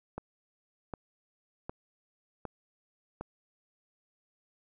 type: click train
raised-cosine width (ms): 1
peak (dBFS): -23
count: 5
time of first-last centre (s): 0.18-3.21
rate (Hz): 1.32
effects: none